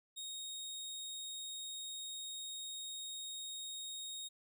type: tone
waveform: 25% pulse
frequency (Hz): 3736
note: A#7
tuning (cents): +3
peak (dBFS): -39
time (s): 0.16-4.29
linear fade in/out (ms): 20
effects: none